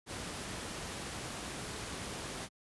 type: noise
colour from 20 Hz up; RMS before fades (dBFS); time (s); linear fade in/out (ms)
pink; -41; 0.06-2.49; 50
effects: high-pass 60 Hz 12 dB/octave + resampled to 24000 Hz